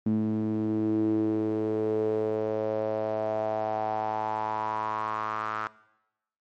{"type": "tone with band-pass filter sweep", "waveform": "sawtooth", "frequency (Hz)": 108.5, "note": "A2", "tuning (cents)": -24, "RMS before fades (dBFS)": -28, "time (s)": [0.06, 5.67], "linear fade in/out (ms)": 0, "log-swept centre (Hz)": [240, 1300], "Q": 5.4, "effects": ["noise-tail reverb RT60 0.9 s tail -19 dB re dry", "MP3 48 kbps"]}